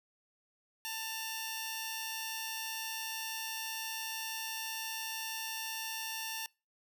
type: tone pair together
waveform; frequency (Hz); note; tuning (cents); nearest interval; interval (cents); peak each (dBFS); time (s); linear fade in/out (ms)
10% pulse; 889 / 2822; A5 / F7; +18 / +17; octave + minor sixth; 1999; -32 / -32; 0.85-6.46; 0
effects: noise-tail reverb RT60 0.3 s tail -25 dB re dry